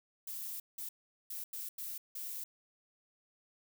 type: noise bursts at uneven times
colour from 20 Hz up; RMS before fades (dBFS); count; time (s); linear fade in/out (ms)
violet; -42; 6; 0.27-0.6 / 0.78-0.89 / 1.3-1.44 / 1.53-1.69 / 1.78-1.98 / 2.15-2.44; 5
effects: none